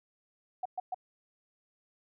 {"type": "tone bursts", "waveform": "sine", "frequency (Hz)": 740, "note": "F#5", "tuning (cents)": 0, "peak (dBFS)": -31, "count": 3, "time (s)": [0.63, 0.945], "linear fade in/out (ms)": 5, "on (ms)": 25, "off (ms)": 120, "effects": []}